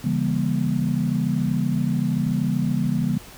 sine chord, C# diminished seventh, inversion none, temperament just, 138.59 / 166.31 / 199.57 / 239.5 Hz, C#3 / E3 / G3 / Bb3, 0 / +16 / +31 / +47 cents, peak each -25 dBFS, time 0.04-3.18 s, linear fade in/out 5 ms, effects pink hiss -43 dBFS RMS until 3.37 s

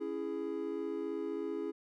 triangle chord, C# minor, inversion none, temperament just, 277.2 / 332.6 / 415.8 Hz, C#4 / E4 / G#4, 0 / +16 / +2 cents, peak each -40 / -37 / -36 dBFS, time 0-1.72 s, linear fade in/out 20 ms, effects none

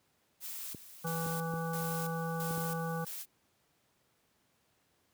blue noise with tremolo, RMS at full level -42 dBFS, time 0.4-3.26 s, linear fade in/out 50 ms, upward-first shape square, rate 1.5 Hz, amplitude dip 70%
clicks, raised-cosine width 3 ms, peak -30 dBFS, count 5, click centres 0.747 / 1.264 / 1.538 / 2.509 / 2.578 s
harmonic tone, 164.81 Hz, E3, in tune, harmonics 1 / 3 / 5 / 7 / 9, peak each -35 / -40 / -42 / -43 / -45 dBFS, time 1.04-3.05 s, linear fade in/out 10 ms
effects pink hiss -73 dBFS RMS until 5.13 s + high-pass 100 Hz 12 dB/octave

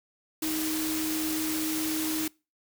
sine tone in noise, 313.9 Hz, D#4, 15 cents sharp, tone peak -29 dBFS, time 0.42-2.28 s, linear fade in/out 5 ms, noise white, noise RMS -33 dBFS, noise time 0.42-2.28 s, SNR +1 dB, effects noise-tail reverb RT60 0.3 s tail -25 dB re dry

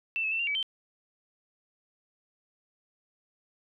sine tone with pitch steps, 2668 / 2593 / 2675 / 2777 / 2287 / 3108 Hz, E7 / E7 / E7 / F7 / D7 / G7, +20 / -29 / +25 / -10 / -47 / -16 cents, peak -27 dBFS, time 0.16-0.628 s, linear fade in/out 0 ms, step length 78 ms, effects none

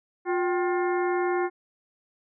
harmonic tone with a mistuned harmonic, 355.3 Hz, F4, 30 cents sharp, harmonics 1 / 2 / 3 / 4 / 5 / 6, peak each -24 / -30 / -34 / -36 / -38 / -40 dBFS, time 0.25-1.5 s, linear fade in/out 50 ms, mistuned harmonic 2, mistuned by +150 cents, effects none

